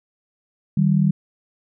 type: tone pair together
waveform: sine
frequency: 153.6 / 193.09 Hz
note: D#3 / G3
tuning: -22 / -26 cents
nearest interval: major third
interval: 396 cents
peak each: -17 dBFS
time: 0.77-1.11 s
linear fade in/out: 5 ms
effects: none